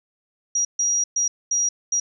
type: tone bursts at uneven times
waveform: sine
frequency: 5740 Hz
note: F8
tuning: 47 cents sharp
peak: -18 dBFS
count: 5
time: 0.55-0.65 / 0.79-1.04 / 1.16-1.28 / 1.51-1.69 / 1.92-2 s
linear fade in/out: 5 ms
effects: none